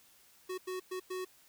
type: tone bursts at uneven times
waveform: square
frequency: 370 Hz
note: F#4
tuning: in tune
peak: -37 dBFS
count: 4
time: 0.49-0.58 / 0.67-0.8 / 0.91-1 / 1.1-1.25 s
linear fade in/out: 10 ms
effects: white hiss -63 dBFS RMS until 1.48 s